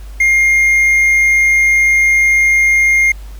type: tone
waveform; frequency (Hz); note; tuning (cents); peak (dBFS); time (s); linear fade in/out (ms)
triangle; 2123; C7; +25; -6; 0.2-3.12; 5
effects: added 50 Hz sine -27 dBFS peak until 3.39 s + pink hiss -44 dBFS RMS until 3.39 s